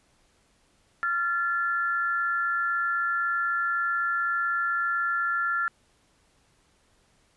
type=tone pair together; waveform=sine; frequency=1378 / 1736.2 Hz; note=F6 / A6; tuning=-24 / -24 cents; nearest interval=major third; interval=400 cents; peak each=-25 / -29 dBFS; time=1.03-5.68 s; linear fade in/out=0 ms; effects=pink hiss -65 dBFS RMS until 7.36 s + resampled to 24000 Hz